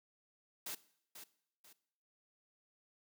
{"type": "noise with echo", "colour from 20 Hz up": "white", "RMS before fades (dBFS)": -43, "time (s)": [0.66, 0.75], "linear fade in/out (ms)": 5, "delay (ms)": 490, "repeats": 2, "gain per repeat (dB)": -9, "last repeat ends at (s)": 1.73, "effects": ["noise-tail reverb RT60 0.7 s tail -19 dB re dry", "high-pass 200 Hz 12 dB/octave"]}